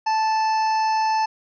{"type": "harmonic tone", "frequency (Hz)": 877, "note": "A5", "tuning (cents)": -6, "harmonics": [1, 2, 3, 5, 6, 7], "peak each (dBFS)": [-18, -34, -34, -39, -35, -43], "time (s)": [0.06, 1.26], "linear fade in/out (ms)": 10, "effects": []}